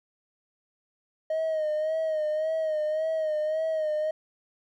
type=tone with vibrato; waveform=triangle; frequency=625 Hz; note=D#5; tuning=8 cents sharp; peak=-22 dBFS; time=1.3-4.11 s; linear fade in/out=5 ms; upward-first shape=sine; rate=1.8 Hz; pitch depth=49 cents each way; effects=tanh soft clip ceiling -20 dBFS